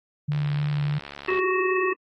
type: tone with vibrato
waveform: sine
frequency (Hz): 146.83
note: D3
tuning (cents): 0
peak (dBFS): -22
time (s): 0.28-0.99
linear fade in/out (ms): 10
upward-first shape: triangle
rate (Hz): 3.2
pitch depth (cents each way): 16
type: click train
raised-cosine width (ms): 0.3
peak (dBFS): -21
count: 77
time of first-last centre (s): 0.32-1.389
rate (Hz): 71.1
type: harmonic tone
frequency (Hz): 372.4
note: F#4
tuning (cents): +11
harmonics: 1 / 3 / 5 / 7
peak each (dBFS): -23 / -28 / -30 / -31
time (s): 1.28-1.93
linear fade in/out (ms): 5
effects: AAC 32 kbps